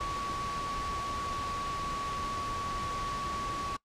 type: tone in noise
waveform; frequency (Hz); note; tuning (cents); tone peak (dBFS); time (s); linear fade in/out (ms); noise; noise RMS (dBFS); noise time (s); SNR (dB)
sine; 1128; C#6; +30; -33; 0-3.77; 10; pink; -39; 0-3.77; +3
effects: noise-tail reverb RT60 0.1 s tail -21 dB re dry + low-pass 6000 Hz 12 dB/octave